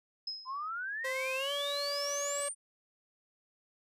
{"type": "tone with exponential decay", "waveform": "sine", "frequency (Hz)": 5120, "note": "D#8", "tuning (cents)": 49, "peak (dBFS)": -33, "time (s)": [0.27, 0.69], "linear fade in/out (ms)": 5, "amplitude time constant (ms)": 90}
{"type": "exponential sweep", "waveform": "sine", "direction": "up", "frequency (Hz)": [1007, 9300], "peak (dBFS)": -35, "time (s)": [0.45, 2.55], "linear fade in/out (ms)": 50}
{"type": "tone with pitch glide", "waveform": "sawtooth", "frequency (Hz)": [524, 571.4], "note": ["C5", "D5"], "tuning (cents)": [2, -48], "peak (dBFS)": -31, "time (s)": [1.04, 2.49], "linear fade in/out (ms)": 10, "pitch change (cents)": 150, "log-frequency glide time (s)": [1.36, 1.52]}
{"effects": ["resampled to 32000 Hz"]}